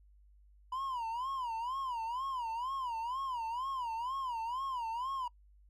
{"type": "tone with vibrato", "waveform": "triangle", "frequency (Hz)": 987.8, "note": "B5", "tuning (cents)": 0, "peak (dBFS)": -33, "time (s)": [0.72, 5.28], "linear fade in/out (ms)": 5, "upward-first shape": "sine", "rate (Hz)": 2.1, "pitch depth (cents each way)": 170, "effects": ["noise-tail reverb RT60 0.1 s tail -26 dB re dry", "added 50 Hz sine -59 dBFS peak until 5.69 s"]}